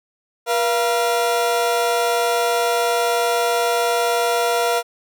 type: tone pair together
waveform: 30% pulse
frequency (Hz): 479 / 688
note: A#4 / F5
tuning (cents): +47 / -26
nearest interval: tritone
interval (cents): 627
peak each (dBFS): -17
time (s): 0.46-4.83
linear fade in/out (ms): 50
effects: none